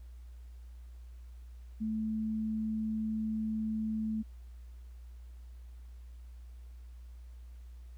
sine tone, 218.6 Hz, A3, 11 cents flat, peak -31 dBFS, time 1.8-4.23 s, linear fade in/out 20 ms, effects added 60 Hz sine -46 dBFS peak until 7.97 s + pink hiss -70 dBFS RMS until 7.97 s

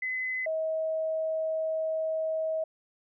sine tone pair in turn, 2028 / 637.4 Hz, B6 / D#5, +45 / +42 cents, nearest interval octave + minor sixth, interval 2003 cents, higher first, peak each -29 / -27 dBFS, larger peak second, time 0.02-0.46 / 0.46-2.64 s, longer second, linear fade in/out 5 ms, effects none

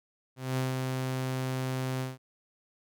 sawtooth tone with ADSR envelope, 130 Hz, C3, 11 cents flat, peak -23 dBFS, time 0.36-2.18 s, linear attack 210 ms, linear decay 160 ms, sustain -3 dB, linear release 170 ms, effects none

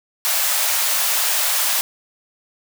white high-pass noise, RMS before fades -19 dBFS, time 0.25-1.81 s, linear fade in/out 0 ms, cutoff 560 Hz, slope 48 dB/octave, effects none

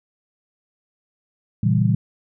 sine chord, A# diminished seventh, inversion none, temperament equal, 116.54 / 138.59 / 164.81 / 196 Hz, A#2 / C#3 / E3 / G3, 0 / 0 / 0 / 0 cents, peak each -18 / -23 / -21 / -21 dBFS, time 1.63-1.95 s, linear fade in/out 5 ms, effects none

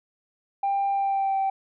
sine tone with pitch glide, 793 to 776.7 Hz, G5 to G5, +20 to -16 cents, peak -20 dBFS, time 0.63-1.5 s, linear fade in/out 5 ms, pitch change -36 cents, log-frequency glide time 0.91-1.38 s, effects tanh soft clip ceiling -19 dBFS

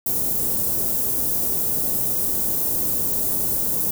white band-stop noise, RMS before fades -22 dBFS, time 0.06-3.91 s, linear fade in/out 5 ms, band 440 to 13000 Hz, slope 12 dB/octave, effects none

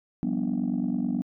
sine chord, G dominant seventh, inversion third, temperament just, 176.4 / 196 / 245 / 294 Hz, F3 / G3 / B3 / D4, +18 / 0 / -14 / +2 cents, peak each -31 / -29 / -26 / -31 dBFS, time 0.23-1.22 s, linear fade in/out 0 ms, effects tanh soft clip ceiling -19 dBFS

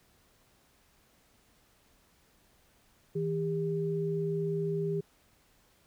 sine tone pair together, 161.13 / 400.9 Hz, E3 / G4, -39 / +39 cents, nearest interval octave + major third, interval 1578 cents, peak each -32 / -31 dBFS, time 3.15-5.01 s, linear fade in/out 10 ms, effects pink hiss -66 dBFS RMS until 5.86 s

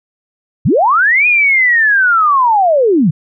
sine linear two-way sweep, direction up then down, 82.41 to 2489 to 133.6 Hz, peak -7 dBFS, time 0.65-3.11 s, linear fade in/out 10 ms, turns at 1.27 s, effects none

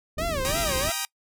pink low-pass noise, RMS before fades -32 dBFS, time 0.17-0.9 s, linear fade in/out 5 ms, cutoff 430 Hz, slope 48 dB/octave
sawtooth tone with vibrato, 596 Hz, D5, 25 cents sharp, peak -23 dBFS, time 0.18-0.92 s, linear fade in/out 5 ms, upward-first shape sine, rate 3 Hz, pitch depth 240 cents each way
5% pulse chord, Eb major, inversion first, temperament equal with one note detuned, 784 / 948.1 / 1244.5 Hz, G5 / Bb5 / Eb6, 0 / +29 / 0 cents, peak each -20 dBFS, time 0.45-1.05 s, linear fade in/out 0 ms
effects noise-tail reverb RT60 0.1 s tail -24 dB re dry

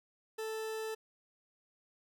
40% pulse tone, 440 Hz, A4, in tune, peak -36 dBFS, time 0.38-0.95 s, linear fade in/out 10 ms, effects none

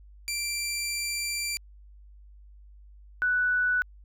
15% pulse / sine tone pair in turn, 2355 / 1483.6 Hz, D7 / F#6, +4 / +4 cents, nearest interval minor sixth, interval 800 cents, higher first, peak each -22 dBFS, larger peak neither, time 0.28-1.57 / 3.22-3.82 s, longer first, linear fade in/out 0 ms, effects added 50 Hz sine -48 dBFS peak until 4.04 s

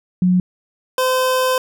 sine / 25% pulse tone pair in turn, 181.6 / 513.6 Hz, F#3 / C5, -32 / -32 cents, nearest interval octave + tritone, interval 1800 cents, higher second, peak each -11 dBFS, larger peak neither, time 0.22-0.4 / 0.98-1.58 s, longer second, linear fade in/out 2 ms, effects none

